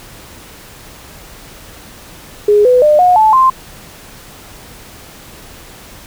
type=tone with pitch steps; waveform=sine; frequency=415.3 / 499.6 / 601.1 / 723.1 / 869.9 / 1046.5 Hz; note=G#4 / B4 / D5 / F#5 / A5 / C6; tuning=0 / +20 / +40 / -40 / -20 / 0 cents; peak=-5 dBFS; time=2.48-3.5 s; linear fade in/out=5 ms; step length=170 ms; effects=pink hiss -36 dBFS RMS until 6.06 s